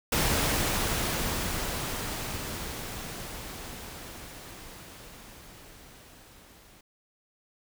pink noise with level ramp, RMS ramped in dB -25 to -55 dBFS, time 0.12-6.81 s, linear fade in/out 5 ms, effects none

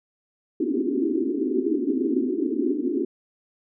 pink band-pass noise, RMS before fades -24 dBFS, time 0.6-3.05 s, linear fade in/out 5 ms, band 240 to 400 Hz, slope 96 dB/octave, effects none

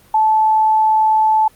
sine tone, 871 Hz, A5, 18 cents flat, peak -10 dBFS, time 0.14-1.48 s, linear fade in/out 5 ms, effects pink hiss -49 dBFS RMS until 1.55 s + Opus 32 kbps

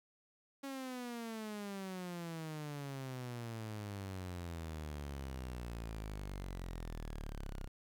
sawtooth exponential sweep, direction down, 277.2 to 32 Hz, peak -38 dBFS, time 0.63-7.68 s, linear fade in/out 10 ms, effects 12-bit

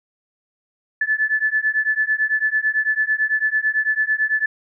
sine beating tone pair, 1733 / 1742 Hz, A6 / A6, -27 / -18 cents, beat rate 9 Hz, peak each -20 dBFS, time 1.01-4.46 s, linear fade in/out 5 ms, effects none

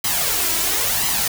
white noise with flanger, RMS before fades -20 dBFS, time 0.04-1.28 s, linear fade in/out 5 ms, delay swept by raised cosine 0.98 to 3.08 ms, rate 0.97 Hz, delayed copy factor +0.6, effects none

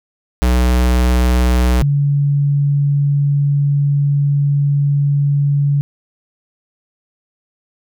square / sine tone pair in turn, 61.74 / 142.58 Hz, B1 / C#3, 0 / +49 cents, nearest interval octave + major second, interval 1449 cents, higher second, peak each -11 dBFS, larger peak neither, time 0.42-1.82 / 1.82-5.81 s, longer second, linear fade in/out 0 ms, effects none

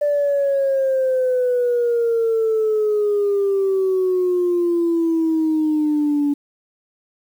sine exponential sweep, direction down, 587.3 to 286 Hz, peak -14 dBFS, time 0.01-6.34 s, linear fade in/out 10 ms, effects tanh soft clip ceiling -12 dBFS + 8-bit

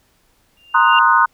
sine tone with exponential growth, 2794 Hz, F7, in tune, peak -14 dBFS, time 0.57-0.99 s, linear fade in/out 2 ms, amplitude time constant 90 ms
sine chord, C half-diminished seventh, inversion third, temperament equal, 932.3 / 1046.5 / 1244.5 / 1480 Hz, Bb5 / C6 / Eb6 / Gb6, 0 / 0 / 0 / 0 cents, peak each -15 dBFS, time 0.74-1.26 s, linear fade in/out 10 ms
effects pink hiss -59 dBFS RMS until 1.33 s

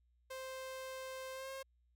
sawtooth tone with pitch glide, 523.3 to 535.5 Hz, C5 to C5, 0 to +40 cents, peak -40 dBFS, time 0.3-1.63 s, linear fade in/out 10 ms, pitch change +40 cents, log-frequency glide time 1.33-1.5 s, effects added 60 Hz sine -70 dBFS peak until 1.95 s

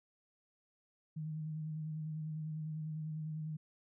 sine tone with vibrato, 155.56 Hz, D#3, in tune, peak -38 dBFS, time 1.16-3.57 s, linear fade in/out 10 ms, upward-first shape square, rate 10 Hz, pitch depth 22 cents each way, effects none

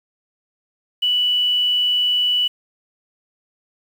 sine tone with quantisation, 2960 Hz, F#7, in tune, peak -15 dBFS, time 1.02-2.48 s, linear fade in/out 10 ms, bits 7, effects none

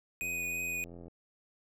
square tone with vibrato, 2489 Hz, D#7, in tune, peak -34 dBFS, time 0.21-0.84 s, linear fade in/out 0 ms, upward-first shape triangle, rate 3 Hz, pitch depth 13 cents each way
click train, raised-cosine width 2 ms, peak -36 dBFS, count 75, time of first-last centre 0.22-1.081 s, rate 85.9 Hz
effects none

